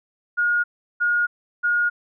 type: tone bursts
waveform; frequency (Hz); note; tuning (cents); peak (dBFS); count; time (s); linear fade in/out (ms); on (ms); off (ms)
sine; 1433; F6; +44; -17; 3; 0.37-1.9; 20; 270; 360
effects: none